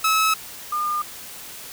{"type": "tone pair in turn", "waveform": ["sawtooth", "sine"], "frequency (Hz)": [1294, 1209.6], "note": ["E6", "D#6"], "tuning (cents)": [-32, -49], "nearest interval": "minor second", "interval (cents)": 117, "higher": "first", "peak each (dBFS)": [-13, -21], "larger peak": "first", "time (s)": [[0.04, 0.34], [0.72, 1.02]], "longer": "neither", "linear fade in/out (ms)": 5, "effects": ["white hiss -38 dBFS RMS until 1.72 s"]}